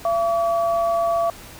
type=tone pair together; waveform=sine; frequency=677 / 1142.5 Hz; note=E5 / D6; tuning=+46 / -48 cents; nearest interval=major sixth; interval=906 cents; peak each=-18 / -25 dBFS; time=0.05-1.3 s; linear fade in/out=2 ms; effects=pink hiss -41 dBFS RMS until 1.59 s